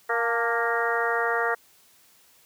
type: harmonic tone with a mistuned harmonic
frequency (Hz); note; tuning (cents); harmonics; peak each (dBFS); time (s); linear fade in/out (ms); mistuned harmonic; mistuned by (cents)
233.3; A#3; +2; 2 / 3 / 4 / 5 / 6 / 7 / 8; -28 / -30 / -32 / -31 / -29 / -33 / -29; 0.09-1.55; 10; 4; -50
effects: white hiss -58 dBFS RMS until 2.45 s + high-pass 60 Hz 12 dB/octave